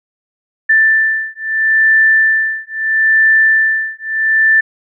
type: beating tone pair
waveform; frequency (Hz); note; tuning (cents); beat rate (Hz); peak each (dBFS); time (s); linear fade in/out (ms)
sine; 1769 / 1769.76; A6 / A6; +9 / +10; 0.76; -12; 0.69-4.61; 10
effects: none